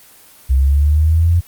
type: linear sweep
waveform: sine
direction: up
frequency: 64.6 to 87.31 Hz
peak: -9 dBFS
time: 0.49-1.41 s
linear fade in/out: 20 ms
effects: white hiss -44 dBFS RMS until 1.47 s + Opus 24 kbps